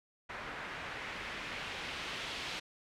white noise with low-pass filter sweep, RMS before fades -42 dBFS, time 0.29-2.6 s, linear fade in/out 10 ms, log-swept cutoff 1700 to 3500 Hz, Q 1.3, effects none

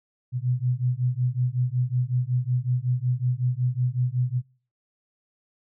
sine beating tone pair, 122.4 / 127.8 Hz, B2 / C3, -15 / -40 cents, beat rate 5.4 Hz, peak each -25 dBFS, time 0.32-4.42 s, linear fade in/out 50 ms, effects noise-tail reverb RT60 0.4 s tail -22 dB re dry

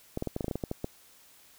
clicks, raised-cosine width 2 ms, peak -18 dBFS, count 12, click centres 0.174 / 0.224 / 0.273 / 0.364 / 0.408 / 0.444 / 0.482 / 0.512 / 0.556 / 0.638 / 0.714 / 0.844 s, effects white hiss -58 dBFS RMS until 1.58 s

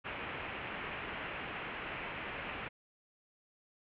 white low-pass noise, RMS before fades -42 dBFS, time 0.04-2.69 s, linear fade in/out 20 ms, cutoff 2800 Hz, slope 48 dB/octave, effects none

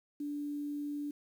sine tone with quantisation, 291.2 Hz, D4, 15 cents flat, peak -35 dBFS, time 0.2-1.11 s, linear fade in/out 5 ms, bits 10, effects none

